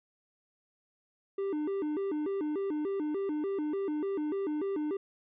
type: tone with vibrato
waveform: triangle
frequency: 344.4 Hz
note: F4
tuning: 24 cents flat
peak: -28 dBFS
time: 1.38-4.97 s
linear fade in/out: 5 ms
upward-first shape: square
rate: 3.4 Hz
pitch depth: 230 cents each way
effects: resampled to 8000 Hz